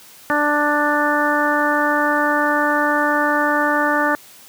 harmonic tone, 294.9 Hz, D4, 7 cents sharp, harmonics 1 / 2 / 3 / 4 / 5 / 6, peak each -22 / -22 / -22 / -22 / -22 / -22 dBFS, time 0.3-4.15 s, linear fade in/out 0 ms, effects white hiss -44 dBFS RMS until 4.48 s + high-pass 100 Hz 12 dB/octave

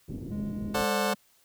white low-pass noise, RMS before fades -38 dBFS, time 0.08-0.85 s, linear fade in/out 10 ms, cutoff 310 Hz, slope 24 dB/octave
triangle tone with pitch glide, 207.7 to 203.2 Hz, G#3 to G#3, 0 to -38 cents, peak -30 dBFS, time 0.31-1.15 s, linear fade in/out 10 ms, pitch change -38 cents, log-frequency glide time 0.78-0.95 s
25% pulse chord, D dominant seventh, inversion second, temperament just, 440.5 / 528.6 / 587.3 / 734.2 Hz, A4 / C5 / D5 / F#5, +2 / +18 / 0 / -14 cents, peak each -28 dBFS, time 0.74-1.14 s, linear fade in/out 10 ms
effects white hiss -64 dBFS RMS until 1.44 s

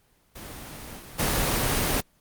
pink noise with level steps, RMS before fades -40 / -43 / -24 dBFS, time 0.35-2.01 s, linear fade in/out 10 ms, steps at 0.98 / 1.18 s, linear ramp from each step 20 ms, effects pink hiss -64 dBFS RMS until 2.2 s + Opus 24 kbps

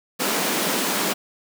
pink high-pass noise, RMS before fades -23 dBFS, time 0.19-1.14 s, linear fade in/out 20 ms, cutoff 180 Hz, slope 48 dB/octave, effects none

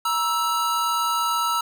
square tone pair together, 947.2 / 1318.5 Hz, A#5 / E6, +27 / 0 cents, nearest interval tritone, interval 573 cents, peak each -26 / -23 dBFS, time 0.05-1.61 s, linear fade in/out 5 ms, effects none

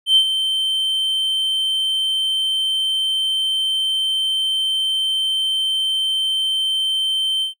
triangle tone with ADSR envelope, 3107 Hz, G7, 16 cents flat, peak -5 dBFS, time 0.06-7.54 s, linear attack 100 ms, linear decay 77 ms, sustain -10 dB, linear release 120 ms, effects noise-tail reverb RT60 0.1 s tail -20 dB re dry + tanh soft clip ceiling -5 dBFS

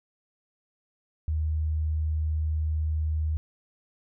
sine tone, 77.78 Hz, D#2, in tune, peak -24 dBFS, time 1.28-3.37 s, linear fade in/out 0 ms, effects none

